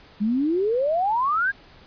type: exponential sweep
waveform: sine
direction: up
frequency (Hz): 199.7 to 1661.2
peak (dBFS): -19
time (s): 0.2-1.52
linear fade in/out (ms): 20
effects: pink hiss -50 dBFS RMS until 1.86 s + resampled to 11025 Hz